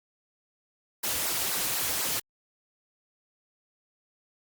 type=noise with flanger; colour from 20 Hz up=white; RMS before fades=-29 dBFS; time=1.03-2.2 s; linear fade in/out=10 ms; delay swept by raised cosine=0.3 to 5.3 ms; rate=4 Hz; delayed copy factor=-1; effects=Opus 48 kbps